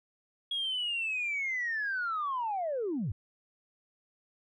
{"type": "linear sweep", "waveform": "sine", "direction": "down", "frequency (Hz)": [3323, 80.2], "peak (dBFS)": -29, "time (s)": [0.51, 3.12], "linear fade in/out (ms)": 5, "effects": ["tanh soft clip ceiling -26 dBFS"]}